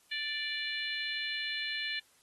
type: harmonic tone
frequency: 587 Hz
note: D5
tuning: 1 cent flat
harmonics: 3 / 4 / 5 / 6 / 7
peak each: -38 / -39 / -40 / -41 / -41 dBFS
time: 0.11-2 s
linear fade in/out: 10 ms
effects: white hiss -66 dBFS RMS until 2.22 s + AAC 32 kbps